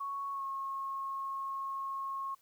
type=tone with pitch glide; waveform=sine; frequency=1108.7 to 1086.5 Hz; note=C#6 to C#6; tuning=0 to -35 cents; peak=-35 dBFS; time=0-2.35 s; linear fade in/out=10 ms; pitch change=-35 cents; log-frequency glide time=0.32-0.44 s; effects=white hiss -69 dBFS RMS until 2.41 s